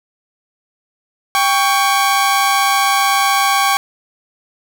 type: tone pair together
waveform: sawtooth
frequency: 791 / 1118.6 Hz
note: G5 / C#6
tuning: +15 / +15 cents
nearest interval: tritone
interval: 600 cents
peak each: -11 dBFS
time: 1.35-3.77 s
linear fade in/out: 0 ms
effects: none